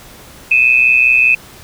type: tone pair together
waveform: sine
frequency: 2489 / 2614 Hz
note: D#7 / E7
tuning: 0 / -15 cents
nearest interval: minor second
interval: 85 cents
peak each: -10 dBFS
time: 0.51-1.35 s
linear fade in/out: 5 ms
effects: pink hiss -38 dBFS RMS until 1.63 s

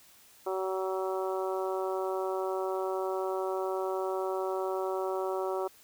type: harmonic tone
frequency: 189 Hz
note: F#3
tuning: 37 cents sharp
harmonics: 2 / 3 / 4 / 5 / 6 / 7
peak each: -32 / -36 / -38 / -40 / -42 / -43 dBFS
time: 0.46-5.68 s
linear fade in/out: 10 ms
effects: white hiss -58 dBFS RMS until 5.83 s

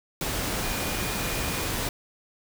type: tone in noise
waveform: sine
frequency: 2438 Hz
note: D#7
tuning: 36 cents flat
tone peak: -39 dBFS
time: 0.63-1.67 s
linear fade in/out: 2 ms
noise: pink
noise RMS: -29 dBFS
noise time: 0.21-1.89 s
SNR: -13 dB
effects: none

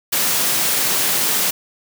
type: high-pass noise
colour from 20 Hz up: white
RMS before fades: -18 dBFS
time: 0.12-1.51 s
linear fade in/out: 10 ms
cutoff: 110 Hz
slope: 96 dB/octave
effects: none

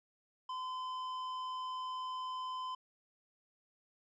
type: tone with tanh clipping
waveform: triangle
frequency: 1022 Hz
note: C6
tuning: 41 cents flat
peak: -40 dBFS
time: 0.49-2.75 s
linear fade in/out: 5 ms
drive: 17 dB
effects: low-pass 5000 Hz 12 dB/octave

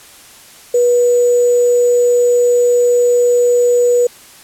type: tone with sample-and-hold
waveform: sine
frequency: 486.1 Hz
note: B4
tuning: 28 cents flat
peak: -8 dBFS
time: 0.74-4.07 s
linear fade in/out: 5 ms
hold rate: 7350 Hz
effects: white hiss -40 dBFS RMS until 4.43 s + low-pass 12000 Hz 12 dB/octave

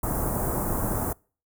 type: band-stop noise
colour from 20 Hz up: pink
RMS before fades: -27 dBFS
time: 0.03-1.13 s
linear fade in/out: 5 ms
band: 1200 to 9600 Hz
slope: 24 dB/octave
effects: noise-tail reverb RT60 0.4 s tail -26 dB re dry

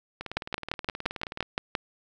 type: two click trains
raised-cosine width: 0.3 ms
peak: -19 / -10 dBFS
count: 24 / 9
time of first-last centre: 0.21-1.427 / 0.37-1.752 s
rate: 18.9 / 5.79 Hz
effects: none

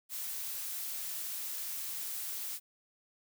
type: noise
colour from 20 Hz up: blue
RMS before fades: -39 dBFS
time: 0.09-2.6 s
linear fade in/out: 50 ms
effects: none

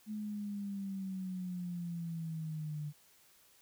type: linear sweep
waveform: sine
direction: down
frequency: 214.5 to 147 Hz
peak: -37 dBFS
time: 0.06-2.93 s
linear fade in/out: 50 ms
effects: white hiss -65 dBFS RMS until 3.61 s

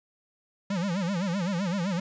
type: tone with vibrato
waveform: square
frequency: 185 Hz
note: F#3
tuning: in tune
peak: -27 dBFS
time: 0.7-2 s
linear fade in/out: 5 ms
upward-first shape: sine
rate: 7.8 Hz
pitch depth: 180 cents each way
effects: resampled to 16000 Hz + 9-bit

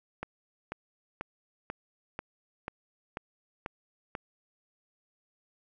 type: click train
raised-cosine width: 0.5 ms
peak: -20 dBFS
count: 9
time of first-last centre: 0.23-4.152 s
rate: 2.04 Hz
effects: none

